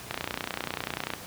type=click train; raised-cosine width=0.3 ms; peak=-13 dBFS; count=32; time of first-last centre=0.11-1.136 s; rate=30.2 Hz; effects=pink hiss -42 dBFS RMS until 1.26 s + high-pass 80 Hz 12 dB/octave